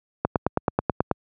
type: click train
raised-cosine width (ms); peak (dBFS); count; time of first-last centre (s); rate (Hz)
1; -5; 9; 0.25-1.113; 9.27
effects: high-pass 80 Hz 12 dB/octave